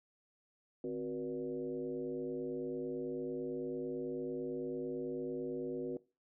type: tone with frequency modulation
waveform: sine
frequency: 370 Hz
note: F#4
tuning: in tune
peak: -36 dBFS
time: 0.84-5.97 s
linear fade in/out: 2 ms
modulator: 109 Hz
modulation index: 1.2
effects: noise-tail reverb RT60 0.3 s tail -20 dB re dry